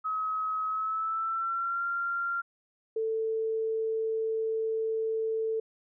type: tone with pitch glide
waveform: sine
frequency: 1277 to 1384.6 Hz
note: D#6 to F6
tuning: +45 to -15 cents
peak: -28 dBFS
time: 0.04-2.42 s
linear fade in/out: 20 ms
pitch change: +140 cents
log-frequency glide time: 0.67-1.84 s
type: tone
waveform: sine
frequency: 444.1 Hz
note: A4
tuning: 16 cents sharp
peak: -27 dBFS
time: 2.96-5.6 s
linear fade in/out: 5 ms
effects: none